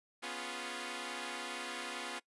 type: chord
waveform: 5% pulse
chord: C# dominant seventh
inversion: third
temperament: equal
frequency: 246.9 / 277.2 / 349.2 / 415.3 Hz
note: B3 / C#4 / E#4 / G#4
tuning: 0 / 0 / 0 / 0 cents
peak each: -33 / -36 / -32 / -38 dBFS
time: 0.22-2.2 s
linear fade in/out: 20 ms
effects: noise-tail reverb RT60 0.1 s tail -21 dB re dry + resampled to 24000 Hz